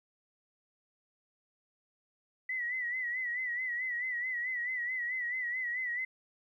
sine tone with vibrato, 1971 Hz, B6, 4 cents flat, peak -32 dBFS, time 2.49-6.05 s, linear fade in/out 5 ms, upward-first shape sine, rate 4.6 Hz, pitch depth 74 cents each way, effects 12-bit

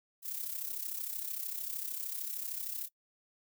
violet noise with amplitude modulation, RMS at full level -36 dBFS, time 0.22-2.89 s, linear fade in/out 50 ms, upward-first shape sine, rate 33.2 Hz, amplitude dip 65%, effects noise-tail reverb RT60 0.1 s tail -23 dB re dry

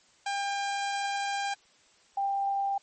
sawtooth / sine tone pair in turn, 800 / 792.2 Hz, G5 / G5, +35 / +18 cents, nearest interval unison, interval 17 cents, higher first, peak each -25 / -26 dBFS, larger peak first, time 0.26-1.54 / 2.17-2.78 s, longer first, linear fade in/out 5 ms, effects white hiss -62 dBFS RMS until 2.82 s + MP3 32 kbps

